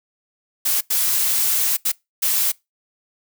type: noise bursts at uneven times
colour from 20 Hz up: blue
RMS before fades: -19 dBFS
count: 4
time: 0.65-0.81 / 0.9-1.77 / 1.85-1.92 / 2.22-2.52 s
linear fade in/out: 10 ms
effects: noise-tail reverb RT60 0.2 s tail -23 dB re dry